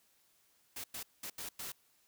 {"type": "noise bursts at uneven times", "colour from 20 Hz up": "white", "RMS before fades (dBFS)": -43, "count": 5, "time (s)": [[0.76, 0.84], [0.94, 1.03], [1.23, 1.3], [1.38, 1.49], [1.59, 1.72]], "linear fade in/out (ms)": 5, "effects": ["white hiss -71 dBFS RMS until 2.07 s"]}